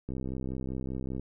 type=click train; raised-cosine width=3 ms; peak=-23 dBFS; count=73; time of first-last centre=0.09-1.196 s; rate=65.1 Hz; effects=none